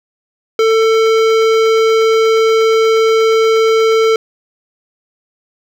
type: tone with hard clipping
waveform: sine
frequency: 445.8 Hz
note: A4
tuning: 23 cents sharp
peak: -10 dBFS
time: 0.59-4.16 s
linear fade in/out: 2 ms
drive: 17 dB
effects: none